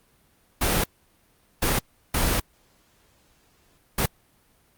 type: noise bursts at uneven times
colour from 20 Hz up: pink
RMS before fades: -22 dBFS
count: 4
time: 0.61-0.84 / 1.62-1.79 / 2.14-2.4 / 3.98-4.06 s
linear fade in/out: 5 ms
effects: pink hiss -62 dBFS RMS until 4.77 s + Opus 32 kbps